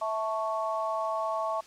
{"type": "chord", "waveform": "sine", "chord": "A major", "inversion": "second", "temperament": "equal with one note detuned", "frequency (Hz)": [654.3, 880, 1108.7], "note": ["E5", "A5", "C#6"], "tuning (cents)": [-13, 0, 0], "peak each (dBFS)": [-31, -34, -32], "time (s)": [0.01, 1.61], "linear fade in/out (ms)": 10, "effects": ["white hiss -53 dBFS RMS until 1.66 s", "low-pass 7000 Hz 12 dB/octave"]}